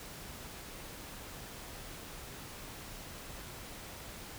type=silence; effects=pink hiss -47 dBFS RMS until 4.38 s